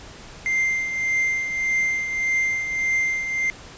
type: tone with tremolo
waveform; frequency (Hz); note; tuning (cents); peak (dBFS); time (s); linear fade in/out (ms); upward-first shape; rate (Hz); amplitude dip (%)
triangle; 2093; C7; 0; -16; 0.46-3.5; 0; triangle; 1.7; 60
effects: pink hiss -42 dBFS RMS until 3.77 s + resampled to 16000 Hz